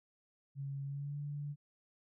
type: tone with pitch glide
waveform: sine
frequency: 138.7 to 145.18 Hz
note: C#3 to D3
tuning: +1 to -20 cents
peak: -38 dBFS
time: 0.55-1.56 s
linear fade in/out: 50 ms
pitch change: +79 cents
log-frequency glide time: 0.84-1.18 s
effects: none